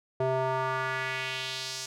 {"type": "tone with band-pass filter sweep", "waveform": "square", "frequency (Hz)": 130.81, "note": "C3", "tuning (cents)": 0, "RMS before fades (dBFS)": -31, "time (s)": [0.2, 1.86], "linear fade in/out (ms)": 5, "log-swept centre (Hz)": [560, 6100], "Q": 1.9, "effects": []}